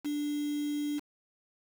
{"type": "tone with quantisation", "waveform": "sine", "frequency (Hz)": 293.7, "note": "D4", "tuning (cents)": 0, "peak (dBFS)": -30, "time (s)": [0.04, 1], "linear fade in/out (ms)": 20, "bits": 7, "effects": []}